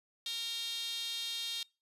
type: tone with high-pass filter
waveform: sawtooth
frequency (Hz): 461.9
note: A#4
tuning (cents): -16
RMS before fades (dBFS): -38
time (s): 0.26-1.63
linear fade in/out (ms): 2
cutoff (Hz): 3600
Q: 6
effects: noise-tail reverb RT60 0.3 s tail -25 dB re dry + resampled to 32000 Hz